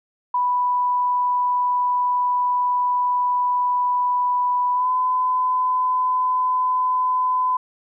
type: tone with pitch glide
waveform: sine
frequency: 987.8 to 1010.9 Hz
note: B5 to B5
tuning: 0 to +40 cents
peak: -17 dBFS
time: 0.34-7.57 s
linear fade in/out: 5 ms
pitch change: +40 cents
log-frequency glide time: 4.73-4.89 s
effects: none

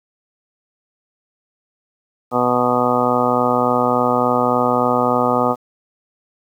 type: harmonic tone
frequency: 123.47 Hz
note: B2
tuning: in tune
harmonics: 1 / 2 / 3 / 4 / 5 / 6 / 7 / 8 / 9 / 10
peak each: -29 / -21 / -27 / -20 / -23 / -22 / -23 / -28 / -25 / -21 dBFS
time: 2.31-5.56 s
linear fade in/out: 50 ms
effects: 8-bit

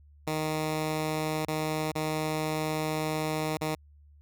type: tone with dropouts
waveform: 10% pulse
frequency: 155.56 Hz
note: D#3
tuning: in tune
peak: -20 dBFS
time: 0.27-3.75 s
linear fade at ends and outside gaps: 5 ms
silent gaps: 1.453-1.481 / 1.918-1.953 / 3.572-3.612 s
effects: added 73 Hz sine -53 dBFS peak until 4.21 s

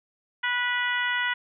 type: harmonic tone with a mistuned harmonic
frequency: 490 Hz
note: B4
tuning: 14 cents flat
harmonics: 2 / 3 / 4 / 5 / 6 / 7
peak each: -32 / -28 / -27 / -38 / -34 / -39 dBFS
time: 0.43-1.34 s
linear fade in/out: 10 ms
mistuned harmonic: 7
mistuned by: -15 cents
effects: none

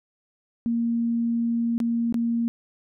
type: tone with dropouts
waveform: sine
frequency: 233.1 Hz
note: A#3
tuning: in tune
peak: -21 dBFS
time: 0.66-2.48 s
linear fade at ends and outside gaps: 0 ms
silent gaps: 1.78-1.802 / 2.125-2.143 s
effects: none

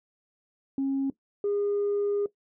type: tone pair in turn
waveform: sine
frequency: 272 / 407.5 Hz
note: C#4 / G#4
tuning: -33 / -33 cents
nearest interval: perfect fifth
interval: 700 cents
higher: second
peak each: -23 dBFS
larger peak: neither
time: 0.78-1.1 / 1.44-2.26 s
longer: second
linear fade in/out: 2 ms
effects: noise-tail reverb RT60 0.1 s tail -17 dB re dry + tanh soft clip ceiling -21 dBFS

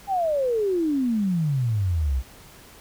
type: exponential sweep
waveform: sine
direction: down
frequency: 816 to 60.3 Hz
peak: -20 dBFS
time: 0.07-2.23 s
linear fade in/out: 50 ms
effects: pink hiss -48 dBFS RMS until 2.8 s

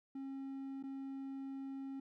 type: tone with dropouts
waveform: triangle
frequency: 270.7 Hz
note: C#4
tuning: 41 cents flat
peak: -40 dBFS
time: 0.15-2 s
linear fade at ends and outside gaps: 5 ms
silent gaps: 0.828-0.836 s
effects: none

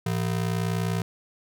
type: ring-modulated tone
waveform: square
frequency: 140.6 Hz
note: C#3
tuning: 25 cents sharp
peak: -22 dBFS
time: 0.06-1.02 s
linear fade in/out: 2 ms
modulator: 30 Hz
effects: none

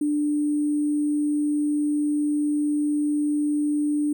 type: tone with sample-and-hold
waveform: sine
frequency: 295.9 Hz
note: D4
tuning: 13 cents sharp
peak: -20 dBFS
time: 0.01-4.13 s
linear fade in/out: 5 ms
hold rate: 8820 Hz
effects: none

